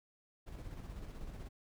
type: noise with tremolo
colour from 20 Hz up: brown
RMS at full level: -45 dBFS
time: 0.46-1.49 s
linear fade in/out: 20 ms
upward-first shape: square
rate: 16 Hz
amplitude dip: 35%
effects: none